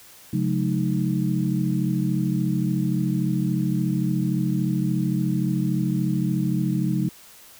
sine tone cluster, 136.2 / 179.8 / 213.4 / 310.9 Hz, C#3 / F#3 / G#3 / D#4, -30 / -49 / +47 / -1 cents, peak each -25 / -24 / -27 / -28 dBFS, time 0.33-7.09 s, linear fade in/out 5 ms, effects white hiss -48 dBFS RMS until 7.59 s

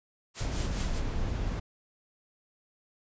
white noise with tremolo, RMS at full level -37 dBFS, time 0.34-1.02 s, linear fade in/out 50 ms, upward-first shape triangle, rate 4.8 Hz, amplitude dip 75%
brown noise, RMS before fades -31 dBFS, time 0.4-1.6 s, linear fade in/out 10 ms
effects resampled to 16000 Hz

